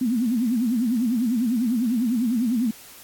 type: tone with vibrato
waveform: sine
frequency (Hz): 236.7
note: A#3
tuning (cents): +27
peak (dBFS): -19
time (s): 0.01-2.71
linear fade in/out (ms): 5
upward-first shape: sine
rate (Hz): 10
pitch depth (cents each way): 170
effects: white hiss -45 dBFS RMS until 3.03 s + AAC 64 kbps